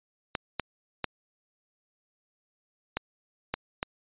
clicks, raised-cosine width 0.3 ms, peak -12 dBFS, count 6, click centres 0.352 / 0.597 / 1.043 / 2.97 / 3.54 / 3.829 s, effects resampled to 8000 Hz

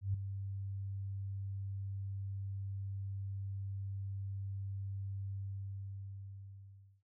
sine tone with ADSR envelope, 98 Hz, G2, in tune, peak -29 dBFS, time 0.01-7.03 s, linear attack 130 ms, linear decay 6 ms, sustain -9 dB, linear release 1700 ms, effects none

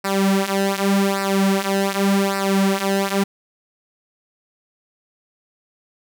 sawtooth tone with flanger, 196 Hz, G3, in tune, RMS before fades -19 dBFS, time 0.04-3.24 s, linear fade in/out 10 ms, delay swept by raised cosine 0.3 to 6 ms, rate 0.86 Hz, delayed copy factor -0.8, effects none

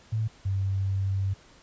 sine tone pair in turn, 110 / 96.95 Hz, A2 / G2, 0 / -19 cents, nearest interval major second, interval 219 cents, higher first, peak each -24 dBFS, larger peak neither, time 0.12-0.28 / 0.45-1.34 s, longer second, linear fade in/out 10 ms, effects pink hiss -55 dBFS RMS until 1.62 s + resampled to 16000 Hz

